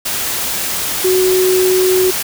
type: tone in noise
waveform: sine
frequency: 370.9 Hz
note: F#4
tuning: 4 cents sharp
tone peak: -10 dBFS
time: 1.04-2.11 s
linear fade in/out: 10 ms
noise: white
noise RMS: -19 dBFS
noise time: 0.05-2.23 s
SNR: +6 dB
effects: none